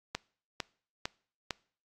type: click train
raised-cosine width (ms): 0.2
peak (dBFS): -15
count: 4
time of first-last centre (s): 0.15-1.507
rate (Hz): 2.21
effects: noise-tail reverb RT60 0.5 s tail -24 dB re dry + AAC 64 kbps